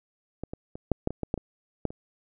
clicks, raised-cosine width 2 ms, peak -20 / -22 / -25 / -9 / -11 / -20 / -16 / -12 / -22 / -12 / -27 dBFS, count 11, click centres 0.436 / 0.535 / 0.755 / 0.917 / 1.074 / 1.106 / 1.233 / 1.341 / 1.377 / 1.853 / 1.905 s, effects none

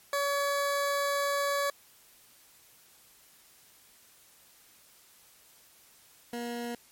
20% pulse tone pair in turn, 566 / 238 Hz, C#5 / A#3, +36 / +36 cents, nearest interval octave + minor third, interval 1500 cents, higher first, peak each -22 / -29 dBFS, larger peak first, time 0.13-1.7 / 6.33-6.75 s, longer first, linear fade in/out 2 ms, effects white hiss -59 dBFS RMS until 6.91 s + MP3 64 kbps

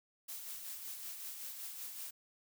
blue noise with tremolo, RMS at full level -44 dBFS, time 0.28-2.11 s, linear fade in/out 10 ms, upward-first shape sine, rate 5.3 Hz, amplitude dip 40%, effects none

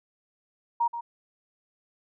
sine tone with echo, 940 Hz, A#5, 14 cents sharp, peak -21 dBFS, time 0.8-0.88 s, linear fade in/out 10 ms, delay 130 ms, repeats 1, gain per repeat -10 dB, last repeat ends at 1.01 s, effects none

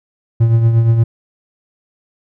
triangle tone with tremolo, 114.8 Hz, A#2, 26 cents flat, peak -4 dBFS, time 0.4-1.04 s, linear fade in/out 10 ms, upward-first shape triangle, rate 8.5 Hz, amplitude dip 55%, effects none

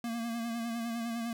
square tone with vibrato, 231.9 Hz, A#3, 9 cents flat, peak -34 dBFS, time 0.04-1.33 s, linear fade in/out 2 ms, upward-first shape sine, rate 9.9 Hz, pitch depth 40 cents each way, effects none

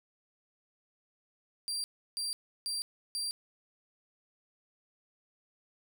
30% pulse tone bursts, 4719 Hz, D8, 7 cents sharp, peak -30 dBFS, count 4, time 1.68-3.31 s, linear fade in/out 0 ms, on 160 ms, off 330 ms, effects none

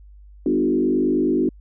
sine tone with frequency modulation, 310.9 Hz, D#4, 1 cent flat, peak -16 dBFS, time 0.46-1.49 s, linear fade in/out 2 ms, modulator 49.2 Hz, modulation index 1.5, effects added 50 Hz sine -42 dBFS peak until 1.6 s

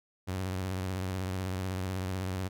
sawtooth tone with vibrato, 93.5 Hz, F#2, 19 cents sharp, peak -28 dBFS, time 0.27-2.49 s, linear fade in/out 20 ms, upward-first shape sine, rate 16 Hz, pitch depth 65 cents each way, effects none

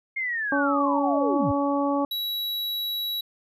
sine linear sweep, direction down, 2151 to 75.1 Hz, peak -25 dBFS, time 0.16-1.52 s, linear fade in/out 10 ms
harmonic tone, 282.5 Hz, C#4, 33 cents sharp, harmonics 1 / 2 / 3 / 4, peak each -24 / -27 / -29 / -30 dBFS, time 0.52-2.05 s, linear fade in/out 2 ms
square tone, 3900 Hz, B7, 23 cents flat, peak -27 dBFS, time 2.11-3.21 s, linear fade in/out 5 ms
effects resampled to 32000 Hz

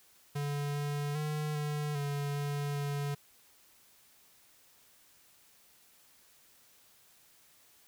square tone with pitch steps, 144.1 / 145 / 151.4 / 148.7 / 143.1 / 143.9 / 143.1 Hz, D3 / D3 / D#3 / D3 / D3 / D3 / D3, -33 / -22 / -47 / +22 / -45 / -35 / -45 cents, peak -33 dBFS, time 0.35-3.15 s, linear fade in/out 10 ms, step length 400 ms, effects white hiss -63 dBFS RMS until 7.87 s

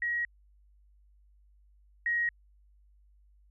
sine tone pair in turn, 1900 / 1889.1 Hz, A#6 / A#6, +33 / +23 cents, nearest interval unison, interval 10 cents, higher first, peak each -28 / -26 dBFS, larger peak second, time 0.02-0.25 / 2.06-2.29 s, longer neither, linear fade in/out 2 ms, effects added 50 Hz sine -59 dBFS peak until 3.5 s

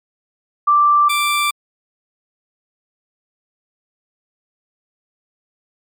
sine / 20% pulse tone pair in turn, 1174.7 / 1174.7 Hz, D6 / D6, 0 / 0 cents, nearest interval unison, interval 0 cents, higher neither, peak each -9 / -10 dBFS, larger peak first, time 0.67-1.09 / 1.09-1.51 s, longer neither, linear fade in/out 10 ms, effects MP3 96 kbps

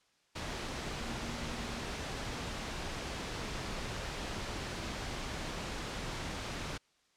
sine tone in noise, 233.1 Hz, A#3, in tune, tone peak -46 dBFS, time 1-1.83 s, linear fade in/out 10 ms, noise pink, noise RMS -39 dBFS, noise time 0.35-6.78 s, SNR -10 dB, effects white hiss -71 dBFS RMS until 7.16 s + low-pass 6000 Hz 12 dB/octave

